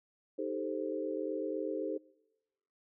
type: chord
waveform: sine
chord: A half-diminished seventh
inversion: second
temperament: equal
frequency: 311.1 / 392 / 440 / 523.3 Hz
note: Eb4 / G4 / A4 / C5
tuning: 0 / 0 / 0 / 0 cents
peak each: -39 / -39 / -39 / -39 dBFS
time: 0.38-1.98 s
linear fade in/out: 10 ms
effects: noise-tail reverb RT60 1.0 s tail -24 dB re dry